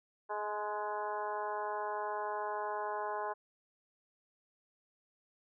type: harmonic tone with a mistuned harmonic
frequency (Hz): 210.1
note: G#3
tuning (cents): +20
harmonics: 2 / 3 / 4 / 5 / 6 / 7 / 8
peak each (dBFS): -42 / -42 / -39 / -40 / -52 / -47 / -52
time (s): 0.29-3.34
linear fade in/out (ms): 20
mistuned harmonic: 5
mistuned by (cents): -22
effects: none